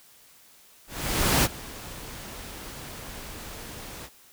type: noise with ADSR envelope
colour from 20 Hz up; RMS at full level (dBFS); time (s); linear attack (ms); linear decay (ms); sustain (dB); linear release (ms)
pink; -20; 0.87-4.1; 570; 37; -20; 54
effects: white hiss -55 dBFS RMS until 4.32 s